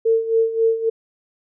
sine tone with tremolo, 451.7 Hz, A4, 45 cents sharp, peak -12 dBFS, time 0.05-0.9 s, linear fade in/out 10 ms, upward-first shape sine, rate 3.7 Hz, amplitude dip 75%, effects none

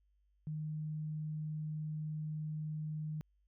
sine tone, 153.9 Hz, D#3, 19 cents flat, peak -37 dBFS, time 0.47-3.21 s, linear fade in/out 0 ms, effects added 50 Hz sine -70 dBFS peak until 3.47 s

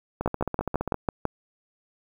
two click trains, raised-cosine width 1 ms, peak -14 / -9 dBFS, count 12 / 7, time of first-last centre 0.21-0.943 / 0.26-1.253 s, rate 15 / 6.04 Hz, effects 8-bit

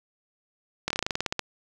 slowing click train, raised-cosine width 0.2 ms, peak -9 dBFS, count 13, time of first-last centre 0.88-1.393 s, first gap 24 ms, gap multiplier 1.1, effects none

